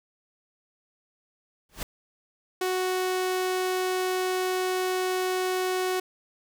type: noise with exponential growth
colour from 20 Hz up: pink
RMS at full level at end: -29 dBFS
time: 1.69-1.83 s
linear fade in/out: 2 ms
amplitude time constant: 29 ms
type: tone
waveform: sawtooth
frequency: 369.9 Hz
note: F#4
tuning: in tune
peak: -21 dBFS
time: 2.61-6 s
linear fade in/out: 5 ms
effects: none